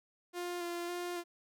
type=tone with vibrato; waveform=sawtooth; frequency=349.2 Hz; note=F4; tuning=in tune; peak=-33 dBFS; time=0.33-1.24 s; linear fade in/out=50 ms; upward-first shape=square; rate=1.8 Hz; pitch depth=16 cents each way; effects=none